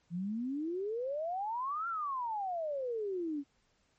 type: exponential two-way sweep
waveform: sine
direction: up then down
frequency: 164.81 to 1398 to 273.9 Hz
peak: -33 dBFS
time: 0.1-3.44 s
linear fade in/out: 50 ms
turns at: 1.88 s
effects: pink hiss -73 dBFS RMS until 3.98 s + MP3 32 kbps